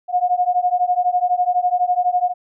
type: beating tone pair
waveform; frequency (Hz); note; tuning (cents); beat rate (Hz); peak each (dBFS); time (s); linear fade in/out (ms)
sine; 714 / 726; F5 / F#5; +38 / -33; 12; -18; 0.08-2.34; 50
effects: none